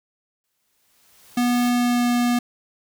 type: noise with exponential growth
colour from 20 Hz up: white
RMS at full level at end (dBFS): -37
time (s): 0.44-1.69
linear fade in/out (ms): 0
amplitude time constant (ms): 270
type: tone with pitch glide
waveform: square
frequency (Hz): 243.7 to 242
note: B3 to B3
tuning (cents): -23 to -35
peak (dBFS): -18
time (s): 1.37-2.39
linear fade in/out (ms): 5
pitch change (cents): -12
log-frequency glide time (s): 1.73-2.09
effects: none